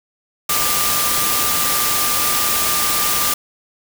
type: tone in noise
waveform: sine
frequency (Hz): 1193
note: D6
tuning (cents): +27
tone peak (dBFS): -24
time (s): 0.49-3.34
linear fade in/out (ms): 5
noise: white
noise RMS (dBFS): -18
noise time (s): 0.49-3.34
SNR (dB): -9
effects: none